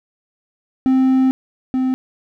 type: tone pair in turn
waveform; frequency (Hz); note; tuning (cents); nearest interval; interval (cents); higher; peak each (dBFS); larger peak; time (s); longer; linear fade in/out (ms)
triangle; 261.6 / 258.9; C4 / C4; 0 / -18; unison; 18; first; -9 / -13; first; 0.86-1.31 / 1.74-1.94; first; 0
effects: none